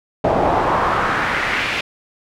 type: noise with band-pass filter sweep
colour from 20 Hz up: brown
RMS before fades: -18 dBFS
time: 0.24-1.81 s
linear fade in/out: 5 ms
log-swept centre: 640 to 2600 Hz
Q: 2.1
effects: none